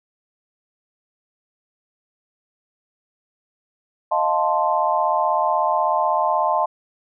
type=chord; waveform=sine; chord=F dominant seventh; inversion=third; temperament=equal; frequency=622.3 / 698.5 / 880 / 1046.5 Hz; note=Eb5 / F5 / A5 / C6; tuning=0 / 0 / 0 / 0 cents; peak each=-23 / -23 / -21 / -22 dBFS; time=4.11-6.66 s; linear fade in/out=10 ms; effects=none